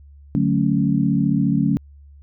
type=chord; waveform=sine; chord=D major seventh; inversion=none; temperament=equal; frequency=146.83 / 185 / 220 / 277.2 Hz; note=D3 / F#3 / A3 / C#4; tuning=0 / 0 / 0 / 0 cents; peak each=-21 dBFS; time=0.35-1.77 s; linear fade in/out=0 ms; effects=added 71 Hz sine -42 dBFS peak until 2.22 s